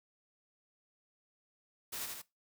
white noise with echo, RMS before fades -41 dBFS, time 1.92-2.06 s, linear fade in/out 10 ms, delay 80 ms, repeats 2, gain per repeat -3 dB, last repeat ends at 2.22 s, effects noise-tail reverb RT60 0.2 s tail -19 dB re dry

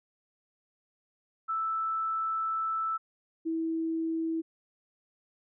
sine tone pair in turn, 1318.5 / 325.4 Hz, E6 / E4, 0 / -22 cents, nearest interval 2 octaves, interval 2422 cents, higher first, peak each -28 dBFS, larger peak neither, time 1.48-2.98 / 3.45-4.42 s, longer first, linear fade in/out 20 ms, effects none

